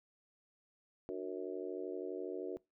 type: harmonic tone with a mistuned harmonic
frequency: 92.5 Hz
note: F#2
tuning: in tune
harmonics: 3 / 4 / 5 / 6 / 7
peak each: -46 / -41 / -44 / -50 / -51 dBFS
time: 1.09-2.57 s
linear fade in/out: 0 ms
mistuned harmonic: 3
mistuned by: +130 cents
effects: noise-tail reverb RT60 0.2 s tail -22 dB re dry